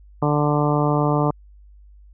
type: harmonic tone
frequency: 147.7 Hz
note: D3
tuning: 10 cents sharp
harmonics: 1 / 2 / 3 / 4 / 5 / 6 / 7 / 8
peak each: -20 / -23 / -25 / -26 / -27 / -28 / -28 / -29 dBFS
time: 0.22-1.31 s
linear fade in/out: 5 ms
effects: added 50 Hz sine -44 dBFS peak until 2.13 s